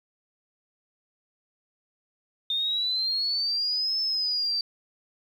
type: exponential two-way sweep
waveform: sine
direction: up then down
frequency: 3626 to 5274 to 4632 Hz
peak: -24 dBFS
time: 2.5-4.61 s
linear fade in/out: 2 ms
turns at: 4 s
effects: 9-bit